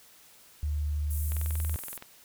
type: tone with pitch glide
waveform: sine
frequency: 74.4 to 78.6 Hz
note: D2 to D#2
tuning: +23 to +18 cents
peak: -27 dBFS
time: 0.63-1.76 s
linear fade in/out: 0 ms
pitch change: +95 cents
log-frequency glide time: 1.13-1.58 s
type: band-pass noise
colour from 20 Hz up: white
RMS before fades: -41 dBFS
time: 1.1-1.98 s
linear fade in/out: 10 ms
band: 8900 to 16000 Hz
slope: 24 dB/octave
type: click train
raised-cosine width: 0.3 ms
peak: -26 dBFS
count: 16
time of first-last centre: 1.32-2.024 s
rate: 21.3 Hz
effects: white hiss -56 dBFS RMS until 2.24 s